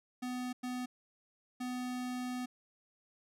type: tone bursts at uneven times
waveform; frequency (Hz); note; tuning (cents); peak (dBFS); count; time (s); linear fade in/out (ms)
square; 250; B3; +21; -37; 3; 0.22-0.53 / 0.63-0.86 / 1.6-2.46; 10
effects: low-pass 12000 Hz 12 dB/octave